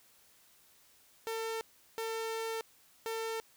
sawtooth tone bursts at uneven times, 449.6 Hz, A4, 37 cents sharp, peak -31 dBFS, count 3, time 1.27-1.61 / 1.98-2.61 / 3.06-3.4 s, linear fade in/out 0 ms, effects white hiss -64 dBFS RMS until 3.56 s

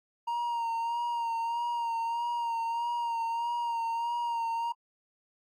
triangle tone with vibrato, 934 Hz, A#5, 3 cents sharp, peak -27 dBFS, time 0.27-4.72 s, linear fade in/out 10 ms, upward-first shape sine, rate 1.6 Hz, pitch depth 33 cents each way, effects AAC 48 kbps

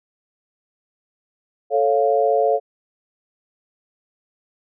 sine chord, A augmented, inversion none, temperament equal, 440 / 554.4 / 698.5 Hz, A4 / C#5 / E#5, 0 / 0 / 0 cents, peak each -19 dBFS, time 1.7-2.6 s, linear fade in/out 50 ms, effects none

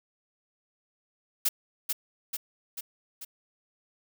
blue noise with echo, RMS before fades -24 dBFS, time 1.45-1.49 s, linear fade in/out 10 ms, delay 440 ms, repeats 4, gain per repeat -4 dB, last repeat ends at 3.25 s, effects none

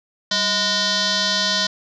sine tone with frequency modulation, 193.9 Hz, G3, 19 cents flat, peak -17 dBFS, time 0.31-1.67 s, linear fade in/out 5 ms, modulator 827 Hz, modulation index 6.2, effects none

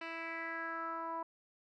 10% pulse tone with low-pass filter sweep, 329.6 Hz, E4, in tune, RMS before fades -41 dBFS, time 0.01-1.23 s, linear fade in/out 5 ms, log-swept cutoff 3000 to 950 Hz, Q 4.1, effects none

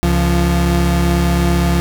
35% pulse tone pair together, 68.7 / 173.11 Hz, C#2 / F3, -15 / -15 cents, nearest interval octave + major third, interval 1600 cents, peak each -13 dBFS, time 0.03-1.8 s, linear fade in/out 0 ms, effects none

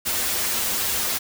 white noise with comb filter, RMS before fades -24 dBFS, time 0.05-1.19 s, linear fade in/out 20 ms, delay 7 ms, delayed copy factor -0.8, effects none

